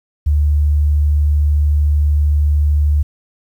sine tone, 73.9 Hz, D2, 11 cents sharp, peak -10 dBFS, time 0.26-3.03 s, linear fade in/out 10 ms, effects 8-bit

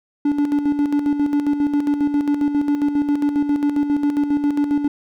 triangle tone with tremolo, 289.7 Hz, D4, 24 cents flat, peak -12 dBFS, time 0.25-4.88 s, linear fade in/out 5 ms, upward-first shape square, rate 7.4 Hz, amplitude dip 55%, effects none

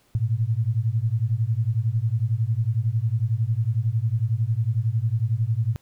sine beating tone pair, 107.4 / 118.4 Hz, A2 / A#2, -41 / +27 cents, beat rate 11 Hz, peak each -23 dBFS, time 0.15-5.76 s, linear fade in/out 0 ms, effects pink hiss -62 dBFS RMS until 5.81 s

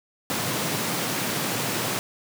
pink high-pass noise, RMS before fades -27 dBFS, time 0.3-1.99 s, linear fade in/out 0 ms, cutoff 110 Hz, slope 48 dB/octave, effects none

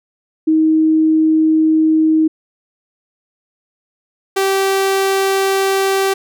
sine / sawtooth tone pair in turn, 315.6 / 388 Hz, D#4 / G4, +25 / -18 cents, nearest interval major third, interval 357 cents, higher second, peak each -9 dBFS, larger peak neither, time 0.47-2.28 / 4.36-6.14 s, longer first, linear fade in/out 10 ms, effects none

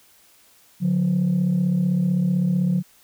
sine tone pair together, 145.26 / 181 Hz, D3 / F#3, -19 / -38 cents, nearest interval major third, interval 381 cents, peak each -22 / -17 dBFS, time 0.8-2.83 s, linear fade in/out 50 ms, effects tanh soft clip ceiling -14 dBFS + white hiss -55 dBFS RMS until 3.03 s

